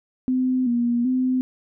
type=tone with vibrato; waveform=sine; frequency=247.2 Hz; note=B3; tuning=2 cents sharp; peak=-18 dBFS; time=0.28-1.41 s; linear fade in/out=0 ms; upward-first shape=square; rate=1.3 Hz; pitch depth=61 cents each way; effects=none